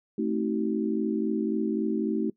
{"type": "chord", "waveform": "sine", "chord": "A diminished seventh", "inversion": "none", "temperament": "just", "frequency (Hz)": [220, 264, 316.8, 380.2], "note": ["A3", "C4", "Eb4", "Gb4"], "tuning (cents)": [0, 16, 31, 47], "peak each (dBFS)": [-28, -34, -29, -31], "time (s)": [0.18, 2.3], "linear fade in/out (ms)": 5, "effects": ["noise-tail reverb RT60 0.1 s tail -20 dB re dry"]}